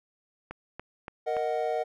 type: click train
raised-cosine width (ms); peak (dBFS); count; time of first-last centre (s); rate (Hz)
0.5; -23; 4; 0.51-1.367; 3.5
type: chord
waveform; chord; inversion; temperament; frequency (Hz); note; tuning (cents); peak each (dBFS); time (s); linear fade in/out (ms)
triangle; D# minor; second; equal; 466.2 / 622.3 / 740; A#4 / D#5 / F#5; 0 / 0 / 0; -29; 1.26-1.84; 20
effects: none